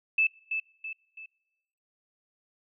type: tone with echo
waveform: sine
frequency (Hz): 2626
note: E7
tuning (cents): -7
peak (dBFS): -20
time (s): 0.18-0.27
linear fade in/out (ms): 5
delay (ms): 330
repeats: 3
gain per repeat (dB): -7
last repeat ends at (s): 1.26
effects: noise-tail reverb RT60 1.0 s tail -24 dB re dry